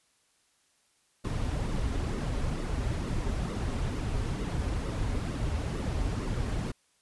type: noise with flanger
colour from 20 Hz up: brown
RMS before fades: -31 dBFS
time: 1.24-6.72 s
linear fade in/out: 10 ms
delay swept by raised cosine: 1.2 to 6.2 ms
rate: 2.2 Hz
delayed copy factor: -0.55
effects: white hiss -69 dBFS RMS until 7.01 s + resampled to 24000 Hz